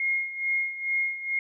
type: tone with tremolo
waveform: sine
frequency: 2145 Hz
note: C7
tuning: 42 cents sharp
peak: -22 dBFS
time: 0-1.39 s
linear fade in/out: 2 ms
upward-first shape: sine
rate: 2.3 Hz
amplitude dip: 75%
effects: none